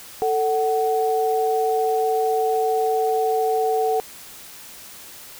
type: tone pair together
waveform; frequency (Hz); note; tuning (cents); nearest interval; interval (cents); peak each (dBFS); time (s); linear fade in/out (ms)
sine; 443.5 / 747.4; A4 / F#5; +14 / +17; major sixth; 903; -20 / -21; 0.22-4; 0
effects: white hiss -41 dBFS RMS until 5.39 s